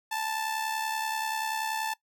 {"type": "tone with amplitude modulation", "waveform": "sawtooth", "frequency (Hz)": 880, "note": "A5", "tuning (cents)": 0, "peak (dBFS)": -23, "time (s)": [0.11, 1.94], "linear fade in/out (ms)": 10, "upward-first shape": "sine", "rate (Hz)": 70.4, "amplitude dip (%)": 55, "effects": ["noise-tail reverb RT60 0.1 s tail -19 dB re dry"]}